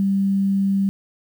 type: tone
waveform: sine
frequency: 196 Hz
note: G3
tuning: in tune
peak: -16 dBFS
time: 0-0.89 s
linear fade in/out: 0 ms
effects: 8-bit